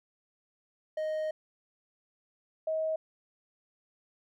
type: tone pair in turn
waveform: triangle / sine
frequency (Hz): 622.3 / 634.3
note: D#5 / D#5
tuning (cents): 0 / +33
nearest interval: unison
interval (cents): 33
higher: second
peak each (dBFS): -28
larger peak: neither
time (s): 0.97-1.31 / 2.67-2.96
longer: first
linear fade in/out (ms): 5
effects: none